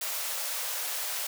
white high-pass noise, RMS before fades -33 dBFS, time 0.01-1.27 s, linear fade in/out 5 ms, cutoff 480 Hz, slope 48 dB/octave, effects none

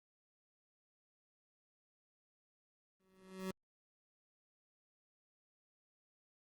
25% pulse tone with exponential growth, 188.4 Hz, F#3, 32 cents sharp, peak -34 dBFS, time 3-3.51 s, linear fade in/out 2 ms, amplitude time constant 110 ms, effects Opus 24 kbps

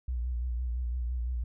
sine tone with vibrato, 60.8 Hz, B1, 26 cents flat, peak -29 dBFS, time 0.08-1.44 s, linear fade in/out 5 ms, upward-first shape sine, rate 5.9 Hz, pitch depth 63 cents each way, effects none

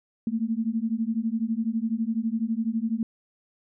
sine beating tone pair, 219.6 / 231.6 Hz, A3 / A#3, -3 / -11 cents, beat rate 12 Hz, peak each -27 dBFS, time 0.27-3.03 s, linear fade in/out 2 ms, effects none

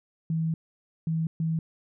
sine tone bursts at uneven times, 161.8 Hz, E3, 32 cents flat, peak -24 dBFS, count 3, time 0.3-0.54 / 1.07-1.27 / 1.4-1.59 s, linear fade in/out 2 ms, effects none

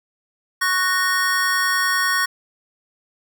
square chord, F# major, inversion second, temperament just, 1110 / 1480 / 1850 Hz, C#6 / F#6 / A#6, +2 / 0 / -14 cents, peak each -24 / -24 / -21 dBFS, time 0.61-2.26 s, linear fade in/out 10 ms, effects none

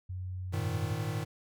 sine tone with pitch glide, 91.9 to 92.54 Hz, F#2 to F#2, -11 to +1 cents, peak -35 dBFS, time 0.09-0.93 s, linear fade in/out 10 ms, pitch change +12 cents, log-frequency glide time 0.24-0.73 s
square chord, Ab suspended second, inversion none, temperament equal with one note detuned, 103.83 / 116.14 / 155.56 Hz, Ab2 / Bb2 / Eb3, 0 / -6 / 0 cents, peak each -37 dBFS, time 0.52-1.25 s, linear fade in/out 20 ms
effects none

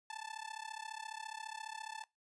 sawtooth tone with amplitude modulation, 877 Hz, A5, 6 cents flat, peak -36 dBFS, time 0.1-2.04 s, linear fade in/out 2 ms, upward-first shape sine, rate 34.6 Hz, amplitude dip 95%, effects noise-tail reverb RT60 0.2 s tail -22 dB re dry + resampled to 22050 Hz

